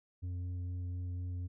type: tone with tanh clipping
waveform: sine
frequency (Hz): 89.6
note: F2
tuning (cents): +45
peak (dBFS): -37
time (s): 0.22-1.48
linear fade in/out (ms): 20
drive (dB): 5
effects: none